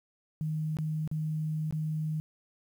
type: tone with dropouts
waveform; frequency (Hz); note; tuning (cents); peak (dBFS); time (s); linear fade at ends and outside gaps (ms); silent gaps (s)
sine; 155.56; D#3; 0; -29; 0.41-2.2; 0; 0.769-0.787 / 1.076-1.114 / 1.709-1.725
effects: 10-bit